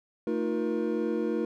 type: tone cluster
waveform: triangle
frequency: 223.9 / 312.6 / 355.4 / 474.5 Hz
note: A3 / D#4 / F4 / A#4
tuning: +30 / +8 / +30 / +31 cents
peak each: -30 dBFS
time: 0.27-1.45 s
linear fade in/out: 2 ms
effects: none